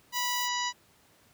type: harmonic tone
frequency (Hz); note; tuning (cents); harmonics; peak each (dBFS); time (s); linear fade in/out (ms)
980; B5; -14; 1 / 2 / 3 / 4 / 5 / 6 / 7; -32 / -35 / -37 / -38 / -39 / -40 / -40; 0.12-0.73; 50
type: noise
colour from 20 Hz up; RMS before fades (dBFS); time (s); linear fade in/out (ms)
violet; -38; 0.12-0.49; 50
effects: pink hiss -62 dBFS RMS until 1.33 s + high-pass 80 Hz 12 dB/octave